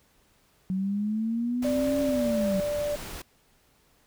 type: linear two-way sweep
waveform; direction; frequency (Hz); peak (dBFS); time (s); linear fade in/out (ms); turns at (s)
sine; up then down; 185 to 276.4 to 185; -25; 0.7-2.6; 0; 2.01
type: noise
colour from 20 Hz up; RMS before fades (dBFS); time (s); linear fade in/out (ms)
pink; -39; 1.62-3.22; 5
type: tone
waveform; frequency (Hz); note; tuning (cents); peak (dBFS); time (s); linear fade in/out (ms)
sine; 587.3; D5; 0; -26; 1.64-2.96; 10
effects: pink hiss -64 dBFS RMS until 4.06 s